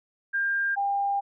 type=tone pair in turn; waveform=sine; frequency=1600 / 800 Hz; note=G6 / G5; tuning=+35 / +35 cents; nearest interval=octave; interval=1200 cents; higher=first; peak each=-23 dBFS; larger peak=neither; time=0.33-0.76 / 0.76-1.21 s; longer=second; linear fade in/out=20 ms; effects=none